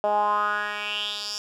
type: tone with band-pass filter sweep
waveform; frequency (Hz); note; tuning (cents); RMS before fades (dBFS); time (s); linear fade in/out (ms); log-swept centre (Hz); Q
10% pulse; 207.7; G#3; 0; -26; 0.04-1.38; 0; 670 to 5600; 4.8
effects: none